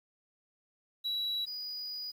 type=tone pair in turn; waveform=triangle; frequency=3910 / 4926 Hz; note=B7 / D#8; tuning=-18 / -18 cents; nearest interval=major third; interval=400 cents; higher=second; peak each=-29 / -36 dBFS; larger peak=first; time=1.04-1.46 / 1.46-2.12 s; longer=second; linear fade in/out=20 ms; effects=tanh soft clip ceiling -25 dBFS + 10-bit